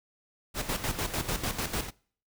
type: noise with tremolo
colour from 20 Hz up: pink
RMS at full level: -30 dBFS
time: 0.54-1.91 s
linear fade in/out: 50 ms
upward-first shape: square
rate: 6.7 Hz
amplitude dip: 65%
effects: noise-tail reverb RT60 0.5 s tail -24 dB re dry